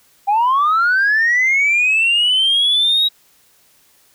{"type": "linear sweep", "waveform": "sine", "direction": "up", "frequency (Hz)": [784, 3836], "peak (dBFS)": -10, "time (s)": [0.27, 3.09], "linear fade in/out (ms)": 20, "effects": ["tanh soft clip ceiling -9 dBFS", "white hiss -54 dBFS RMS until 4.14 s"]}